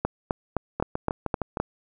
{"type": "two click trains", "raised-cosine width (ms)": 1, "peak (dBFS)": [-9, -12], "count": [7, 6], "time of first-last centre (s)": [[0.05, 1.6], [0.8, 1.572]], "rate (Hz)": [3.87, 6.48], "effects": []}